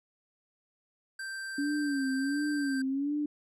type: tone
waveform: square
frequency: 1568 Hz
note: G6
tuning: in tune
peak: -37 dBFS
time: 1.19-2.82 s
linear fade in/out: 5 ms
type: tone with vibrato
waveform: sine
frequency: 280 Hz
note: C#4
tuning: 18 cents sharp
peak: -28 dBFS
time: 1.58-3.26 s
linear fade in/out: 5 ms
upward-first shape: sine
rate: 1.4 Hz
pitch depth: 100 cents each way
effects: resampled to 24000 Hz